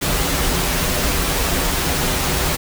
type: noise with comb filter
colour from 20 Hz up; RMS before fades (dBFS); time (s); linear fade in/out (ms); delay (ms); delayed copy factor
pink; -19; 0.01-2.57; 20; 9.3; -0.55
effects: none